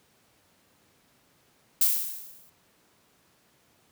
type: noise with exponential decay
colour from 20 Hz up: violet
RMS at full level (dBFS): -19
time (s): 1.81-2.5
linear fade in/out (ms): 5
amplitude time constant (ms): 150
effects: pink hiss -64 dBFS RMS until 3.91 s + high-pass 100 Hz 12 dB/octave